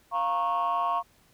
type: chord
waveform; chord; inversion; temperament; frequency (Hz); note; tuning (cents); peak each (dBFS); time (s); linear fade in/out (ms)
sine; Bb minor; second; equal with one note detuned; 698.5 / 932.3 / 1097.3; F5 / Bb5 / Db6; 0 / 0 / -18; -28 / -29 / -25; 0.11-1.03; 50
effects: tanh soft clip ceiling -20 dBFS + pink hiss -62 dBFS RMS until 1.33 s